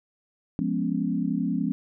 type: chord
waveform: sine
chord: C# dominant seventh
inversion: first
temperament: equal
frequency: 174.61 / 207.7 / 246.9 / 277.2 Hz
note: E#3 / G#3 / B3 / C#4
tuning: 0 / 0 / 0 / 0 cents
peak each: -29 dBFS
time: 0.59-1.72 s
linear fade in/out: 0 ms
effects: none